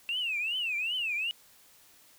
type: tone with vibrato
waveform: sine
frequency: 2679 Hz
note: E7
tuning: 27 cents sharp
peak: -28 dBFS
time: 0.09-1.31 s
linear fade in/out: 0 ms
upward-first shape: triangle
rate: 2.6 Hz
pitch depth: 250 cents each way
effects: tanh soft clip ceiling -24 dBFS + white hiss -59 dBFS RMS until 2.18 s